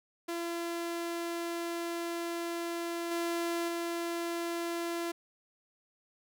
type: tone with level steps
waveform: sawtooth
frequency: 340 Hz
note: F4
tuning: 46 cents flat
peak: -30 / -27 / -29 dBFS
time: 0.28-5.12 s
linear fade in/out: 10 ms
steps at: 3.11 / 3.68 s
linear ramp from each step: 5 ms
effects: none